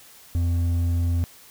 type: tone with hard clipping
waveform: sine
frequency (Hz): 85.7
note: F2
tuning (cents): -32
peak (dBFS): -21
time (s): 0.35-1.24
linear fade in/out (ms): 0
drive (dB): 5
effects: white hiss -49 dBFS RMS until 1.5 s